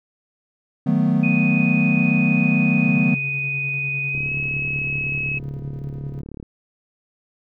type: chord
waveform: triangle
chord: B dominant seventh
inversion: first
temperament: equal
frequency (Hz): 155.56 / 185 / 220 / 246.9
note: D#3 / F#3 / A3 / B3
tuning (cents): 0 / 0 / 0 / 0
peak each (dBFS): -19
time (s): 0.86-3.15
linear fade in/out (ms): 10
type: tone with pitch glide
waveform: sine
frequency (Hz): 2489 to 2568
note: D#7 to E7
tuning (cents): 0 to -46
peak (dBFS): -22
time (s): 1.23-5.39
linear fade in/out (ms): 10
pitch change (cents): +54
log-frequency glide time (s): 4.08-4.32
type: tone with tremolo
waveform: triangle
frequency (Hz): 138.59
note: C#3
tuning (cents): 0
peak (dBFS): -25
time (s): 2.84-6.22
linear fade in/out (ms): 10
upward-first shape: square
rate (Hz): 10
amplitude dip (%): 30
type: click train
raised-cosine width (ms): 3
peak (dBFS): -22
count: 83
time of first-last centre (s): 4.15-6.428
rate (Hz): 36
effects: none